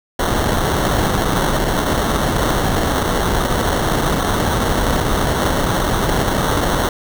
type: noise with sample-and-hold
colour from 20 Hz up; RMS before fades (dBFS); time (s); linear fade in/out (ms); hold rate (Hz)
pink; -17; 0.19-6.89; 2; 2450
effects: none